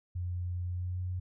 sine tone with pitch glide, 89 to 90.87 Hz, F2 to F#2, +33 to -31 cents, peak -32 dBFS, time 0.15-1.2 s, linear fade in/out 10 ms, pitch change +36 cents, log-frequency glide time 0.67-0.99 s, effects none

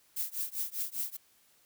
violet noise with tremolo, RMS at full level -32 dBFS, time 0.16-1.17 s, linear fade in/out 10 ms, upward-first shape triangle, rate 5 Hz, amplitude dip 100%, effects white hiss -66 dBFS RMS until 1.65 s

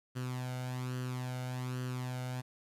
sawtooth tone with flanger, 126.6 Hz, B2, 43 cents sharp, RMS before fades -38 dBFS, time 0.15-2.42 s, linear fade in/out 20 ms, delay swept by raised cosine 0.66 to 1.39 ms, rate 1.2 Hz, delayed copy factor +0.6, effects resampled to 32000 Hz + 11-bit

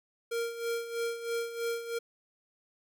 square tone with tremolo, 465.5 Hz, A#4, 2 cents flat, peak -30 dBFS, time 0.31-1.99 s, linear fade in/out 10 ms, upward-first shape sine, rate 3.1 Hz, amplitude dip 70%, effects none

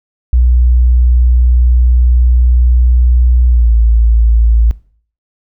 sine tone with pitch glide, 61 to 56.26 Hz, B1 to A1, -21 to +39 cents, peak -5 dBFS, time 0.33-4.71 s, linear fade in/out 0 ms, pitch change -140 cents, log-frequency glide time 3.48-3.74 s, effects noise-tail reverb RT60 0.5 s tail -20 dB re dry

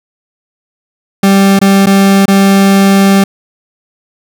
40% pulse tone with dropouts, 196 Hz, G3, in tune, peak -3 dBFS, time 1.23-3.24 s, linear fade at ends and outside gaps 5 ms, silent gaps 1.591-1.614 / 1.86-1.868 / 2.257-2.28 s, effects none

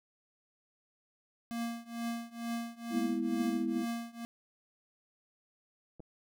square tone with tremolo, 233.1 Hz, A#3, in tune, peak -33 dBFS, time 1.51-4.25 s, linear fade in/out 0 ms, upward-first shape triangle, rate 2.2 Hz, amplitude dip 95%
sine chord, E major, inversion first, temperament equal, 207.7 / 246.9 / 329.6 Hz, G#3 / B3 / E4, 0 / 0 / 0 cents, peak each -37 / -34 / -34 dBFS, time 2.9-3.86 s, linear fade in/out 50 ms
clicks, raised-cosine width 2 ms, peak -38 / -35 dBFS, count 2, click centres 5.997 / 6.003 s
effects none

